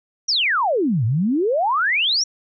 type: exponential two-way sweep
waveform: sine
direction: down then up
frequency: 5920 to 105.3 to 5920 Hz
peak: -16 dBFS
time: 0.28-2.24 s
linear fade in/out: 10 ms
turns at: 1.05 s
effects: none